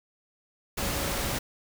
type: tone in noise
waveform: sine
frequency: 559 Hz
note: C#5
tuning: 14 cents sharp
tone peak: -39 dBFS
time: 0.82-1.34 s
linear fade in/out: 10 ms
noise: pink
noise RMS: -30 dBFS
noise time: 0.77-1.39 s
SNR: -12 dB
effects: none